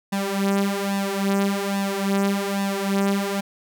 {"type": "tone with flanger", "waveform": "sawtooth", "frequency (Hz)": 197.8, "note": "G3", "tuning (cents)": 16, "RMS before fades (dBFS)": -23, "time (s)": [0.12, 3.41], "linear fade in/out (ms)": 10, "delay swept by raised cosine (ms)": [1.1, 5.2], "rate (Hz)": 1.2, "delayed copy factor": 0.75, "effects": []}